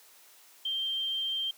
sine tone, 3157 Hz, G7, 12 cents sharp, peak -29 dBFS, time 0.65-1.51 s, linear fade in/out 5 ms, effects white hiss -57 dBFS RMS until 1.57 s + high-pass 400 Hz 12 dB/octave

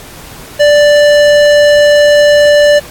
sine tone with hard clipping, 587.3 Hz, D5, in tune, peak -5 dBFS, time 0.59-2.8 s, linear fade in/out 20 ms, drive 16 dB, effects pink hiss -31 dBFS RMS until 2.9 s + AAC 64 kbps

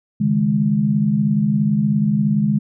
sine chord, C# suspended second, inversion none, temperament equal, 138.59 / 155.56 / 207.7 Hz, C#3 / D#3 / G#3, 0 / 0 / 0 cents, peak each -22 / -20 / -16 dBFS, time 0.2-2.59 s, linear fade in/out 10 ms, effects none

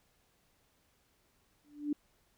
sine tone with exponential growth, 293.8 Hz, D4, 1 cent sharp, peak -27 dBFS, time 1.64-1.93 s, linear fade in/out 5 ms, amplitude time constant 62 ms, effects pink hiss -72 dBFS RMS until 2.37 s

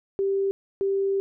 sine tone pair in turn, 392 / 392 Hz, G4 / G4, 0 / 0 cents, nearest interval unison, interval 0 cents, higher neither, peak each -21 dBFS, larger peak neither, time 0.19-0.51 / 0.81-1.2 s, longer second, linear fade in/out 0 ms, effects none

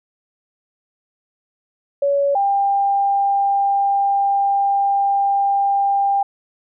sine tone pair in turn, 563 / 796.2 Hz, C#5 / G5, +27 / +27 cents, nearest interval tritone, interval 600 cents, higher second, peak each -14 dBFS, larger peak neither, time 2.02-2.35 / 2.35-6.23 s, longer second, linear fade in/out 5 ms, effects none

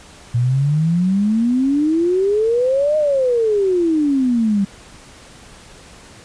sine exponential two-way sweep, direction up then down, 116.54 to 620 to 193.2 Hz, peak -13 dBFS, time 0.34-4.65 s, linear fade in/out 10 ms, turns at 2.97 s, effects pink hiss -42 dBFS RMS until 6.24 s + resampled to 22050 Hz

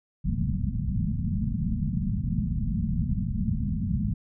white low-pass noise, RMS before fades -27 dBFS, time 0.24-4.14 s, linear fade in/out 10 ms, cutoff 230 Hz, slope 96 dB/octave, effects none

